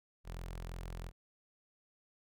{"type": "tone with notch filter", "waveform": "sawtooth", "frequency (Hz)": 42.98, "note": "F1", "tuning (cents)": -27, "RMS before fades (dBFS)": -44, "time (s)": [0.24, 1.12], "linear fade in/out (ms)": 50, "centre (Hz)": 270, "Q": 1.8, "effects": []}